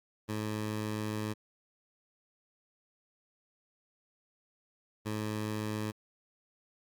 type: tone pair in turn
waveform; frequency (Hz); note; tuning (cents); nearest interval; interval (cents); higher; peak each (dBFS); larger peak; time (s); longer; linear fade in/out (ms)
15% pulse; 107.2 / 107.2; A2 / A2; -45 / -45; unison; 0; neither; -27; neither; 0.28-1.34 / 5.05-5.92; first; 20
effects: Opus 48 kbps